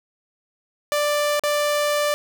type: tone with dropouts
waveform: sawtooth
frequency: 589 Hz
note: D5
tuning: 5 cents sharp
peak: -15 dBFS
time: 0.92-2.14 s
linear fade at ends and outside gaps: 0 ms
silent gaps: 1.395-1.436 s
effects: none